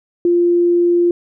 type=tone; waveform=sine; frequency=347.6 Hz; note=F4; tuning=8 cents flat; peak=-10 dBFS; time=0.25-1.11 s; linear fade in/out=2 ms; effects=none